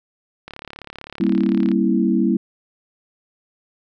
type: click train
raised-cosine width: 0.3 ms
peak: -18 dBFS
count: 45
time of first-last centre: 0.48-1.716 s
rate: 35.6 Hz
type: chord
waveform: sine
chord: G diminished seventh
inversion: none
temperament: equal with one note detuned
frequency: 196 / 233.1 / 270.7 / 329.6 Hz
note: G3 / Bb3 / Db4 / Fb4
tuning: 0 / 0 / -41 / 0 cents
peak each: -19 / -20 / -23 / -20 dBFS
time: 1.2-2.37 s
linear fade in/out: 5 ms
effects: none